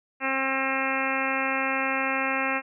harmonic tone, 267.1 Hz, C4, 36 cents sharp, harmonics 1 / 2 / 3 / 4 / 5 / 6 / 7 / 8 / 9 / 10, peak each -33 / -33 / -33 / -33 / -33 / -33 / -33 / -33 / -33 / -33 dBFS, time 0.2-2.62 s, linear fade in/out 50 ms, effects none

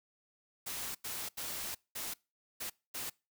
white noise bursts at uneven times, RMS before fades -40 dBFS, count 6, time 0.66-0.95 / 1.04-1.29 / 1.37-1.75 / 1.95-2.14 / 2.6-2.7 / 2.94-3.1 s, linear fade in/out 10 ms, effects noise-tail reverb RT60 0.3 s tail -25 dB re dry

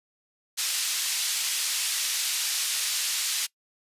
pink band-pass noise, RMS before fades -28 dBFS, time 0.57-3.47 s, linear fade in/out 20 ms, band 3400 to 11000 Hz, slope 12 dB/octave, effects noise-tail reverb RT60 0.1 s tail -22 dB re dry + resampled to 32000 Hz

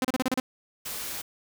sawtooth tone bursts, 257.3 Hz, C4, 29 cents flat, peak -19 dBFS, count 7, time 0.02-0.4 s, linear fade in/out 2 ms, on 26 ms, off 33 ms
white noise, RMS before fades -35 dBFS, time 0.85-1.22 s, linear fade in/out 10 ms
effects none

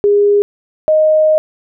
sine tone pair in turn, 408.7 / 621.4 Hz, G#4 / D#5, -28 / -2 cents, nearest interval perfect fifth, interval 726 cents, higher second, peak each -7 dBFS, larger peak neither, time 0.04-0.42 / 0.88-1.38 s, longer second, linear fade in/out 0 ms, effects none

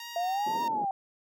10% pulse tone with vibrato, 932.3 Hz, A#5, in tune, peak -31 dBFS, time 0-0.68 s, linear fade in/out 2 ms, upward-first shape sine, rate 2.6 Hz, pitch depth 23 cents each way
sine exponential two-way sweep, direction up then down, 681 to 956 to 764 Hz, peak -27 dBFS, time 0.16-0.91 s, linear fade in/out 2 ms, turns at 0.63 s
pink band-pass noise, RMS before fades -41 dBFS, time 0.46-0.85 s, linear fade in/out 5 ms, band 190 to 620 Hz, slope 24 dB/octave
effects none

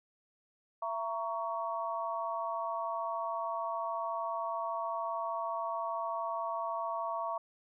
sine chord, A# diminished, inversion second, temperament just, 671.3 / 932.3 / 1118.8 Hz, E5 / A#5 / C#6, +31 / 0 / +16 cents, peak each -37 / -38 / -37 dBFS, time 0.82-7.38 s, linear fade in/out 5 ms, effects none

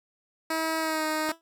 10% pulse tone with pitch glide, 321.2 to 310.8 Hz, E4 to D#4, -45 to -2 cents, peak -18 dBFS, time 0.5-1.32 s, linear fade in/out 5 ms, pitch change -57 cents, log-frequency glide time 0.79-1.05 s
15% pulse tone with exponential decay, 329 Hz, E4, 3 cents flat, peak -23 dBFS, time 1.29-1.41 s, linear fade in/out 0 ms, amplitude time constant 25 ms
effects none

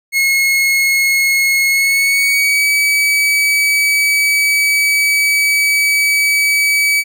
40% pulse tone with pitch glide, 2171 to 2284 Hz, C#7 to D7, -37 to -49 cents, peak -10 dBFS, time 0.12-7.04 s, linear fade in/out 50 ms, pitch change +88 cents, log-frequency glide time 1.69-2.67 s, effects none

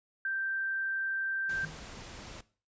sine tone, 1568 Hz, G6, in tune, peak -30 dBFS, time 0.25-1.65 s, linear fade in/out 2 ms
pink noise, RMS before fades -46 dBFS, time 1.49-2.41 s, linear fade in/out 5 ms
triangle tone with exponential decay, 156 Hz, D#3, 5 cents sharp, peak -37 dBFS, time 1.63-2 s, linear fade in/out 5 ms, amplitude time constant 79 ms
effects noise-tail reverb RT60 0.4 s tail -19 dB re dry + resampled to 16000 Hz

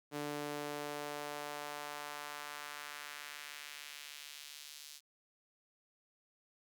sawtooth tone with high-pass filter sweep, 146.8 Hz, D3, in tune, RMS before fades -45 dBFS, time 0.11-5.01 s, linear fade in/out 50 ms, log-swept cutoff 300 to 4500 Hz, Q 1.1, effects none

